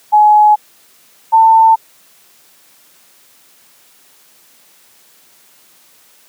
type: tone pair in turn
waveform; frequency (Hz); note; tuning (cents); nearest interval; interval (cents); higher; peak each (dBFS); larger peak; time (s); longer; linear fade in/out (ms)
sine; 844 / 894.2; G#5 / A5; +28 / +28; minor second; 100; second; -4; neither; 0.12-0.56 / 1.32-1.76; neither; 20
effects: white hiss -48 dBFS RMS until 6.28 s + high-pass 150 Hz 12 dB/octave